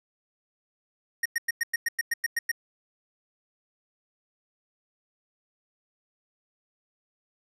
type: tone bursts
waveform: square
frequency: 1864.7 Hz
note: A#6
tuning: in tune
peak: -24 dBFS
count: 11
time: 1.23-2.516 s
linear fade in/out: 5 ms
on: 26 ms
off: 100 ms
effects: resampled to 32000 Hz + 10-bit